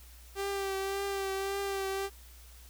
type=tone with vibrato; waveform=sawtooth; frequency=392 Hz; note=G4; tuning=in tune; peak=-28 dBFS; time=0.35-2.1 s; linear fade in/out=50 ms; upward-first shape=triangle; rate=1.8 Hz; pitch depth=30 cents each way; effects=added 60 Hz sine -51 dBFS peak until 2.69 s + white hiss -57 dBFS RMS until 2.69 s